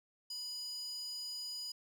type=tone with high-pass filter; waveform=square; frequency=987 Hz; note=B5; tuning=1 cent flat; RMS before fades=-43 dBFS; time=0.3-1.72 s; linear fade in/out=5 ms; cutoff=5200 Hz; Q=9.4; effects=none